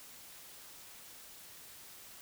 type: silence
effects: white hiss -53 dBFS RMS until 2.21 s